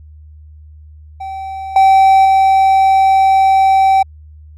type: tone with level steps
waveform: triangle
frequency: 772 Hz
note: G5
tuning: 27 cents flat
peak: -20 / -3 / -5 dBFS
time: 1.2-4.03 s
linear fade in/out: 10 ms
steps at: 1.76 / 2.25 s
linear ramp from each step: 2 ms
effects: added 76 Hz sine -35 dBFS peak until 4.57 s